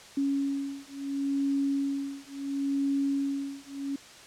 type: beating tone pair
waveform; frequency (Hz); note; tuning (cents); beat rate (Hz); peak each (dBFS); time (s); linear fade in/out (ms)
sine; 277.2 / 277.92; C#4 / C#4; 0 / +5; 0.72; -30; 0.17-3.96; 5
effects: white hiss -49 dBFS RMS until 4.26 s + low-pass 7000 Hz 12 dB/octave